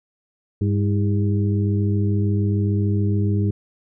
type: harmonic tone with a mistuned harmonic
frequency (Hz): 101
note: G#2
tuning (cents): -48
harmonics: 1 / 2 / 3 / 4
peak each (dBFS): -18 / -24 / -28 / -30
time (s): 0.61-3.51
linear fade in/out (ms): 5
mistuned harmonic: 3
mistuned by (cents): +79
effects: none